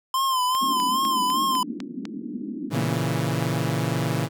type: tone with vibrato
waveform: square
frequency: 1037 Hz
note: C6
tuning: 16 cents flat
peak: -21 dBFS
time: 0.14-1.63 s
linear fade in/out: 2 ms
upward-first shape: sine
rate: 2.5 Hz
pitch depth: 68 cents each way
type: click train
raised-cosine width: 0.2 ms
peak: -18 dBFS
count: 7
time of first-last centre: 0.55-2.054 s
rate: 3.99 Hz
type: band-pass noise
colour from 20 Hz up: white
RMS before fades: -33 dBFS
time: 0.61-2.97 s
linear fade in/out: 10 ms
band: 200 to 310 Hz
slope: 48 dB/octave
type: chord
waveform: sawtooth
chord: A# diminished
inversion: none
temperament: equal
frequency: 116.54 / 138.59 / 164.81 Hz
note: A#2 / C#3 / E3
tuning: 0 / 0 / 0 cents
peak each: -23 dBFS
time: 2.7-4.29 s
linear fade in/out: 50 ms
effects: none